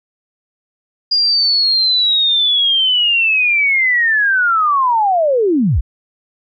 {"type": "linear sweep", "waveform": "sine", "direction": "down", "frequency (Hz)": [4863, 38.89], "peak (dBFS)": -10, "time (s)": [1.11, 5.81], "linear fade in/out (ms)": 10, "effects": ["MP3 64 kbps"]}